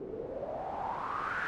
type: noise with low-pass filter sweep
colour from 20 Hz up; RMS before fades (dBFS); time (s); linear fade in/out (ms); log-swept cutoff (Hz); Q
white; -37; 0-1.47; 0; 380 to 1600; 6.7
effects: none